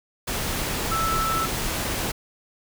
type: tone in noise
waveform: sine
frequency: 1318.5 Hz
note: E6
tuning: in tune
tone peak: -23 dBFS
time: 0.91-1.46 s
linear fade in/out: 10 ms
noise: pink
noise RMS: -27 dBFS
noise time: 0.27-2.12 s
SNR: +1 dB
effects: none